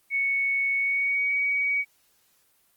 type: tone with pitch glide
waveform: sine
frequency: 2217 to 2258 Hz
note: C#7 to C#7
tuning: 0 to +31 cents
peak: -22 dBFS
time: 0.1-1.85 s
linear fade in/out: 50 ms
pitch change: +31 cents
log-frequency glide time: 0.76-1.34 s
effects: white hiss -65 dBFS RMS until 2.76 s + Opus 24 kbps

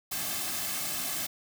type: noise with comb filter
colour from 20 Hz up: white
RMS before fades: -33 dBFS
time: 0.11-1.27 s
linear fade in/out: 10 ms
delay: 2.1 ms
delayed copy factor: -0.7
effects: none

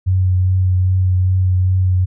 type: tone with vibrato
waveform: sine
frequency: 92.5 Hz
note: F#2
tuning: in tune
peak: -11 dBFS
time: 0.06-2.06 s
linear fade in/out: 20 ms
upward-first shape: triangle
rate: 2.5 Hz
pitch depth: 20 cents each way
effects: none

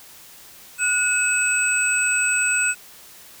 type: tone cluster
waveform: sine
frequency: 1456 / 2567 / 7990 Hz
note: F#6 / E7 / B8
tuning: -28 / -47 / +19 cents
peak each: -22 dBFS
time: 0.78-2.75 s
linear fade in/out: 50 ms
effects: white hiss -45 dBFS RMS until 3.4 s

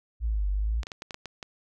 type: exponential two-way sweep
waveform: sine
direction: down then up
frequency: 58.8 to 48 to 58.8 Hz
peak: -24 dBFS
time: 0.2-0.84 s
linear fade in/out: 50 ms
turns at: 0.49 s
type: clicks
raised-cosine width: 0.2 ms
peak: -20 dBFS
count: 8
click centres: 0.832 / 0.869 / 0.918 / 1.021 / 1.108 / 1.144 / 1.257 / 1.428 s
effects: none

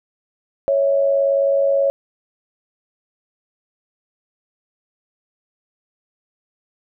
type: tone pair together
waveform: sine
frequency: 554.4 / 652.9 Hz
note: C#5 / E5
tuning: 0 / -17 cents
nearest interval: minor third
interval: 283 cents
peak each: -14 / -23 dBFS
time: 0.68-1.9 s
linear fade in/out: 0 ms
effects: none

